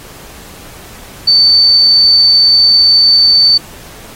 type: tone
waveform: sine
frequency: 4541 Hz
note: C#8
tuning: 41 cents sharp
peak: -4 dBFS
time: 1.27-3.58 s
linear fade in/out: 10 ms
effects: pink hiss -34 dBFS RMS until 4.15 s + AAC 48 kbps